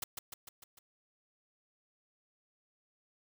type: noise with echo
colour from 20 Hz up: white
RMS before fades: -37 dBFS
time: 0.02-0.04 s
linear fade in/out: 5 ms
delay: 150 ms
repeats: 5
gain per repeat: -4 dB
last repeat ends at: 0.79 s
effects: none